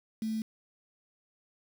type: tone with quantisation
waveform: sine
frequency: 220 Hz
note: A3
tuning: in tune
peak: -30 dBFS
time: 0.22-0.42 s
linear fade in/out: 2 ms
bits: 8
effects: none